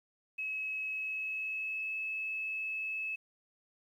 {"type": "tone with pitch glide", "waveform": "sine", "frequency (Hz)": [2570, 2597], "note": ["E7", "E7"], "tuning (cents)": [-45, -26], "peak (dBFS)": -34, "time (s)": [0.38, 3.16], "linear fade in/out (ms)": 10, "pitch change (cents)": 19, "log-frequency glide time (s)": [0.91, 1.91], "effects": ["11-bit"]}